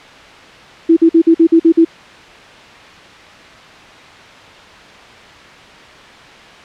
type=tone bursts; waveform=sine; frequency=329.6 Hz; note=E4; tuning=in tune; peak=-4 dBFS; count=8; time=0.89-1.849 s; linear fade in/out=10 ms; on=77 ms; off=49 ms; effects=white hiss -37 dBFS RMS until 6.64 s + low-pass 3000 Hz 12 dB/octave

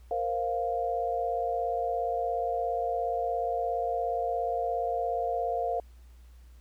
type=chord; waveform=sine; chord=Bb suspended second; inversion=none; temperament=equal; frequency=466.2 / 523.3 / 698.5 Hz; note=Bb4 / C5 / F5; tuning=0 / 0 / 0 cents; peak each=-33 / -34 / -29 dBFS; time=0.11-5.8 s; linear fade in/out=2 ms; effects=added 60 Hz sine -49 dBFS peak until 6.6 s + pink hiss -66 dBFS RMS until 6.6 s

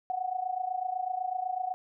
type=tone with amplitude modulation; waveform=sine; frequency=740 Hz; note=F#5; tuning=in tune; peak=-26 dBFS; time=0.1-1.74 s; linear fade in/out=0 ms; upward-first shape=sine; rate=28 Hz; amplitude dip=80%; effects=none

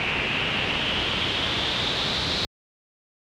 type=noise with low-pass filter sweep; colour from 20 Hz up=pink; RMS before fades=-25 dBFS; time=0-2.45 s; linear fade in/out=0 ms; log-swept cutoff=2600 to 4000 Hz; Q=5.2; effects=high-pass 80 Hz 12 dB/octave

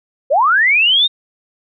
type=linear sweep; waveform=sine; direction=up; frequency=493.3 to 3743 Hz; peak=-9 dBFS; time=0.3-1.08 s; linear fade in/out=20 ms; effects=none

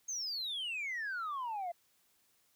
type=exponential sweep; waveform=sine; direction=down; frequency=6520 to 671 Hz; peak=-34 dBFS; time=0.08-1.72 s; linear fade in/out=10 ms; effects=tanh soft clip ceiling -34 dBFS + white hiss -72 dBFS RMS until 2.55 s

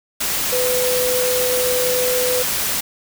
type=tone in noise; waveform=sine; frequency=501 Hz; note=B4; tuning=25 cents sharp; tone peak=-18 dBFS; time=0.52-2.43 s; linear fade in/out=10 ms; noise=white; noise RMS=-21 dBFS; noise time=0.2-2.81 s; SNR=0 dB; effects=none

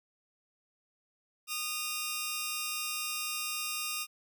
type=tone pair together; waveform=10% pulse; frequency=1231.2 / 2764 Hz; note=D#6 / F7; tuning=-19 / -19 cents; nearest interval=octave + major second; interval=1400 cents; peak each=-29 / -27 dBFS; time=1.47-4.07 s; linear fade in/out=50 ms; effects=none

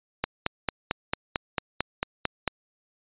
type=click train; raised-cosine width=0.3 ms; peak=-8 dBFS; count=11; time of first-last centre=0.24-2.477 s; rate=4.47 Hz; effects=resampled to 8000 Hz

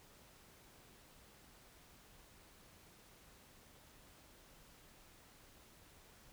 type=silence; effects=pink hiss -63 dBFS RMS until 6.32 s

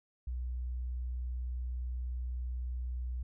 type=tone; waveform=sine; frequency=61.74 Hz; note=B1; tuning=in tune; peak=-34 dBFS; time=0.27-3.23 s; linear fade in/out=5 ms; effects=none

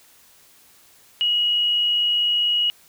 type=tone with frequency modulation; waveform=sine; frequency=2900 Hz; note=F#7; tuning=35 cents flat; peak=-17 dBFS; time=1.21-2.7 s; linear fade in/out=0 ms; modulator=64.5 Hz; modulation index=0.27; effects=white hiss -53 dBFS RMS until 2.88 s

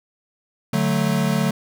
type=chord; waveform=square; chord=D major; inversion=none; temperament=equal; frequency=146.83 / 185 / 220 Hz; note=D3 / F#3 / A3; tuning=0 / 0 / 0 cents; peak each=-23 dBFS; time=0.73-1.51 s; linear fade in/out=5 ms; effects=none

